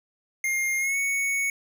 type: tone with pitch glide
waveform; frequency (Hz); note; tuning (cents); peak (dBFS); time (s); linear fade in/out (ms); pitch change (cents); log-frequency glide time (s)
square; 2122 to 2220; C7 to C#7; +24 to +2; -24; 0.44-1.5; 2; +78; 0.78-0.97
effects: none